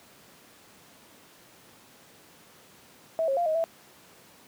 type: tone with pitch steps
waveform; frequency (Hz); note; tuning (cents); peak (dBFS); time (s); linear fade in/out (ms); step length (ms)
sine; 650 / 543 / 694 / 629 / 660; E5 / C#5 / F5 / D#5 / E5; -24 / -36 / -11 / +19 / +2; -23; 3.19-3.64; 0; 90
effects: pink hiss -54 dBFS RMS until 4.47 s + high-pass 150 Hz 12 dB/octave